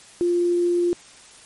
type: tone with quantisation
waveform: sine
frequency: 349.2 Hz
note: F4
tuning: in tune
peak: -17 dBFS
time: 0.21-0.93 s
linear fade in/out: 0 ms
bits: 7
effects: white hiss -47 dBFS RMS until 1.45 s + MP3 48 kbps